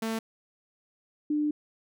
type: tone pair in turn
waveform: sawtooth / sine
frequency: 223.8 / 298.7 Hz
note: A3 / D4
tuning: +30 / +29 cents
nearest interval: perfect fourth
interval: 499 cents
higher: second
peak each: -25 / -24 dBFS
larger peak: second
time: 0.02-0.19 / 1.3-1.51 s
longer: second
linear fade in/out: 5 ms
effects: none